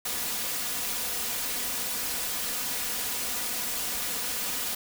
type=noise with comb filter; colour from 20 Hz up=white; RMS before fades=-31 dBFS; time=0.05-4.75 s; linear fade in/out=5 ms; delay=4.1 ms; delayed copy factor=+0.55; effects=none